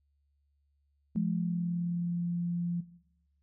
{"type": "tone", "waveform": "sine", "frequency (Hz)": 173.1, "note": "F3", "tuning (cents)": -15, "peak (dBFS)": -30, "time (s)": [1.15, 2.81], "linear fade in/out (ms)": 10}
{"type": "tone with exponential decay", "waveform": "sine", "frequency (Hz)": 212.2, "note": "G#3", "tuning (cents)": 38, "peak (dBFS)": -27, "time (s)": [1.16, 2.54], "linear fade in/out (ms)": 0, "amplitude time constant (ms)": 300}
{"effects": ["noise-tail reverb RT60 0.8 s tail -17 dB re dry", "added 71 Hz sine -70 dBFS peak until 3.42 s"]}